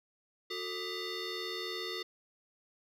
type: tone with frequency modulation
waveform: sine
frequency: 1991 Hz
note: B6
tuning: 14 cents sharp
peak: -33 dBFS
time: 0.5-2.03 s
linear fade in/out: 10 ms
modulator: 813 Hz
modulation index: 3.4
effects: tanh soft clip ceiling -35 dBFS + 12-bit